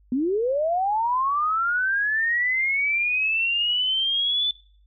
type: linear sweep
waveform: sine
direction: up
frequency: 238.3 to 3513 Hz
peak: -20 dBFS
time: 0.12-4.51 s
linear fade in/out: 2 ms
effects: noise-tail reverb RT60 0.5 s tail -22 dB re dry + added 50 Hz sine -54 dBFS peak until 4.86 s